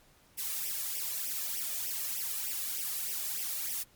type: noise with flanger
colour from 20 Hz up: blue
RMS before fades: -35 dBFS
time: 0.37-3.84 s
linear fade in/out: 20 ms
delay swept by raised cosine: 0.35 to 1.75 ms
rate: 3.3 Hz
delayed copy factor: +0.9
effects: pink hiss -63 dBFS RMS until 3.95 s + MP3 96 kbps